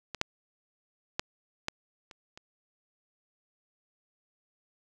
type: clicks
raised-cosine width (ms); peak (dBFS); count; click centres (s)
0.2; -19 / -9 / -11 / -13 / -30 / -29; 6; 0.147 / 0.214 / 1.195 / 1.684 / 2.112 / 2.375
effects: none

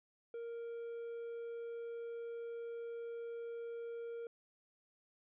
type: tone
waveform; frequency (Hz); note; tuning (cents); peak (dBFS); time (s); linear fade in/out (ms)
triangle; 466.2; A#4; 0; -40; 0.34-4.27; 2
effects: resampled to 8000 Hz

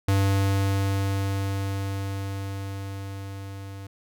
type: tone with level ramp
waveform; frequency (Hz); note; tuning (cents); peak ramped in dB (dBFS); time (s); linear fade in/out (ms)
square; 98; G2; 0; -19 to -37; 0.08-3.87; 5
effects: none

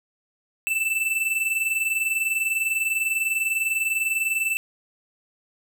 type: tone pair together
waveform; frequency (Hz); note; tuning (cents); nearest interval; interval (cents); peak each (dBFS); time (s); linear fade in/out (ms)
square; 2637 / 2657; E7 / E7; 0 / +13; unison; 13; -28 / -24; 0.67-4.57; 0
effects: none

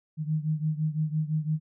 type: beating tone pair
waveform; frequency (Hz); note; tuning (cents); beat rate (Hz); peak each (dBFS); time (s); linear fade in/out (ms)
sine; 153.2 / 159.1; D#3 / D#3; -27 / +39; 5.9; -27 / -30; 0.17-1.6; 50
effects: none

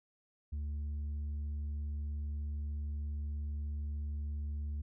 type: tone with tanh clipping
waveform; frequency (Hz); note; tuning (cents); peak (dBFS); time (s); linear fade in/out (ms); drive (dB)
triangle; 73.6; D2; +4; -36; 0.52-4.82; 10; 8
effects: none

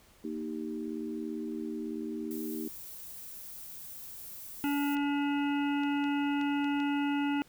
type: chord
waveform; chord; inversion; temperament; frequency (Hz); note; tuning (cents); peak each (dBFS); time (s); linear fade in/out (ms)
sine; Eb major; second; equal; 233.1 / 311.1 / 392; Bb3 / Eb4 / G4; 0 / 0 / 0; -38 / -37 / -41; 0.24-2.68; 5
type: noise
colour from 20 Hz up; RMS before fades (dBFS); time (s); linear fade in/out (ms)
violet; -45; 2.31-4.95; 0
type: harmonic tone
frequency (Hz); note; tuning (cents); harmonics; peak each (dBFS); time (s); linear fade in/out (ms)
285.9; D4; -46; 1 / 3 / 5 / 7 / 9 / 10; -28 / -37 / -41 / -46 / -43 / -46; 4.64-7.42; 0
type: clicks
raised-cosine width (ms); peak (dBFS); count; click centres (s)
0.2; -30; 6; 4.969 / 5.835 / 6.041 / 6.413 / 6.644 / 6.802
effects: pink hiss -61 dBFS RMS until 7.48 s

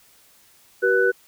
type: tone cluster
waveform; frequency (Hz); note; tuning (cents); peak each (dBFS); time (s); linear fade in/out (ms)
sine; 381.1 / 483.5 / 1492; G4 / B4 / F#6; -49 / -37 / +14; -20; 0.82-1.12; 20
effects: white hiss -55 dBFS RMS until 1.27 s

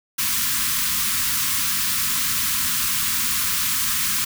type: band-stop noise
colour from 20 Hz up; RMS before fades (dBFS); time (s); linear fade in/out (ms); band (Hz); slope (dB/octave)
white; -22; 0.18-4.25; 10; 280 to 980; 96
effects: none

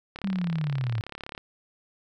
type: click train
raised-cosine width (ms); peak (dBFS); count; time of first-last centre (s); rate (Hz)
0.3; -21; 44; 0.16-1.378; 35.3
type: linear sweep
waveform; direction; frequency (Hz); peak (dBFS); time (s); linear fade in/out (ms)
sine; down; 200 to 106.3; -25; 0.24-1.01; 0
effects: none

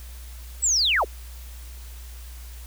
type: linear sweep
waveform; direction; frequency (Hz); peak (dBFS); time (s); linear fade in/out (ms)
sine; down; 8060 to 277.2; -18; 0.62-1.05; 20
effects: added 60 Hz sine -37 dBFS peak until 2.66 s + white hiss -48 dBFS RMS until 2.66 s

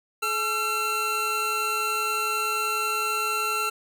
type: tone pair together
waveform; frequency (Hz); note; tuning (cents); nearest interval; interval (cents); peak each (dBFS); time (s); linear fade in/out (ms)
25% pulse; 427.8 / 1354; A4 / E6; -49 / +46; octave + minor sixth; 1995; -29 / -21; 0.22-3.7; 10
effects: none

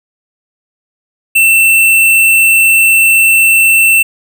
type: tone with sample-and-hold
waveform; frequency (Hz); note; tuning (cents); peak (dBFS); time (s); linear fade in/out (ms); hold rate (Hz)
sine; 2678; E7; +27; -4; 1.35-4.03; 10; 11025
effects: none

